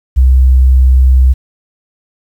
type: tone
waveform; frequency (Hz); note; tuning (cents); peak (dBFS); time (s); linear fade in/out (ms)
sine; 64.5; C2; -24; -3; 0.16-1.34; 20
effects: 7-bit